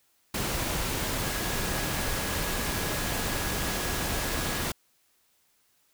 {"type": "tone in noise", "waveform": "sine", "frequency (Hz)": 1666, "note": "G#6", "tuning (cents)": 5, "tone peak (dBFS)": -41, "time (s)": [1.24, 4.64], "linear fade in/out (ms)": 5, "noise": "pink", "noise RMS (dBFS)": -30, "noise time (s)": [0.34, 4.72], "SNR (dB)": -14, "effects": ["white hiss -68 dBFS RMS until 5.93 s"]}